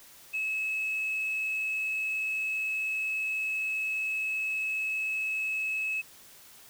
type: tone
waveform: sine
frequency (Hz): 2585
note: E7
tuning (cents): -34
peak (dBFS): -27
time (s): 0.33-6.02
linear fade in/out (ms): 20
effects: tanh soft clip ceiling -25 dBFS + white hiss -53 dBFS RMS until 6.69 s